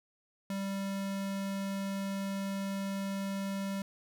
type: tone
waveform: square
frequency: 196 Hz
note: G3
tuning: in tune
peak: -34 dBFS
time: 0.5-3.82 s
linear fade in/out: 2 ms
effects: none